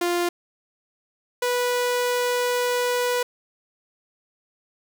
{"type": "tone pair in turn", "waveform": "sawtooth", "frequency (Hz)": [349.2, 491.1], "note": ["F4", "B4"], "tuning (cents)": [0, -10], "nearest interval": "tritone", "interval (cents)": 590, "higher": "second", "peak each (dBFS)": [-17, -17], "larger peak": "neither", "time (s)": [[0.01, 0.29], [1.42, 3.23]], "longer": "second", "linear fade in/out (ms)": 5, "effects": []}